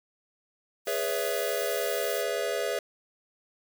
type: noise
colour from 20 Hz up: blue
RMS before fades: -38 dBFS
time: 0.85-2.25 s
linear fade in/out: 50 ms
type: chord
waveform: square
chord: C# minor seventh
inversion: second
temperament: equal with one note detuned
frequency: 415.3 / 493.9 / 564.7 / 659.3 Hz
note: G#4 / B4 / C#5 / E5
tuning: 0 / 0 / +32 / 0 cents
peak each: -34 dBFS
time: 0.87-2.79 s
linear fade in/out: 2 ms
effects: none